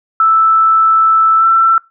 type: tone with pitch glide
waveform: sine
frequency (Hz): 1318.5 to 1338.5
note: E6 to E6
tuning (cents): 0 to +26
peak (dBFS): -6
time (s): 0.2-1.78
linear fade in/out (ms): 2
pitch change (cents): +26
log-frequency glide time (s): 1.38-1.45
effects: noise-tail reverb RT60 0.2 s tail -21 dB re dry